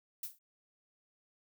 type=noise with exponential decay; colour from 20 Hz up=violet; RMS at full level=-35 dBFS; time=0.23-0.39 s; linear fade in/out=5 ms; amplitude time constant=34 ms; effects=none